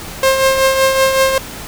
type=tone with tremolo; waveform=sawtooth; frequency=532 Hz; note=C5; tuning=29 cents sharp; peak=-4 dBFS; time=0.23-1.38 s; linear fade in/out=2 ms; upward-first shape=triangle; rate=5.3 Hz; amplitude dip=55%; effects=pink hiss -29 dBFS RMS until 1.67 s